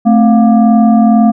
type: tone with frequency modulation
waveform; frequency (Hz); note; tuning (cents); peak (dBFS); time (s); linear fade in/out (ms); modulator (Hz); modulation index
sine; 220; A3; 0; -4; 0.05-1.32; 20; 482; 0.81
effects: none